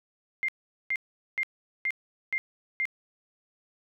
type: tone bursts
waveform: sine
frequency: 2105 Hz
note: C7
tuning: 10 cents sharp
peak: -25 dBFS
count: 6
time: 0.43-2.854 s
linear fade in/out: 0 ms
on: 54 ms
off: 420 ms
effects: none